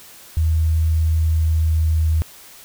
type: tone with pitch glide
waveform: sine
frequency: 80 to 79.45 Hz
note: D#2 to D#2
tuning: +49 to +37 cents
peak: -14 dBFS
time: 0.37-2.22 s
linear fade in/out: 0 ms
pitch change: -12 cents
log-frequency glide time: 1.16-2.1 s
effects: white hiss -43 dBFS RMS until 2.64 s